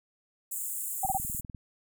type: high-pass noise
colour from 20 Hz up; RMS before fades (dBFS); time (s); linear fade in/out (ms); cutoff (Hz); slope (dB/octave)
pink; -35; 0.51-1.41; 10; 7100; 96
type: tone bursts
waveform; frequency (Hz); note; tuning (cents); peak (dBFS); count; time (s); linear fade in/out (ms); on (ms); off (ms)
sine; 771; G5; -29; -25; 3; 1.03-1.175; 5; 33; 23
type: click train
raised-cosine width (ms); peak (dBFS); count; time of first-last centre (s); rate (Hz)
5; -29; 11; 1.05-1.548; 20.1
effects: none